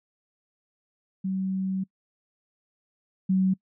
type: tone pair in turn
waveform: sine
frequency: 190 / 188.58 Hz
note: F#3 / F#3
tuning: +46 / +33 cents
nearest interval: unison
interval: 13 cents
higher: first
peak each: -25 / -19 dBFS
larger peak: second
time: 1.24-1.84 / 3.29-3.54 s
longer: first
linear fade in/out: 10 ms
effects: noise-tail reverb RT60 0.1 s tail -25 dB re dry